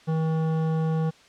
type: tone with hard clipping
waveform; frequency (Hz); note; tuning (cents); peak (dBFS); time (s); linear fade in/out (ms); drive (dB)
sine; 159.9; D#3; +48; -24; 0.07-1.11; 20; 13
effects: white hiss -54 dBFS RMS until 1.28 s + low-pass 5000 Hz 12 dB/octave